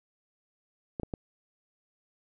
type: clicks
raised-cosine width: 2 ms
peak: -20 dBFS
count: 3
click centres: 0.998 / 1.033 / 1.138 s
effects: none